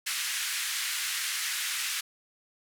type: band-pass noise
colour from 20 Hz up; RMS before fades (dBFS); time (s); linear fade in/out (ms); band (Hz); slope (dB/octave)
pink; -32; 0.06-2.01; 10; 1600 to 13000; 24
effects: none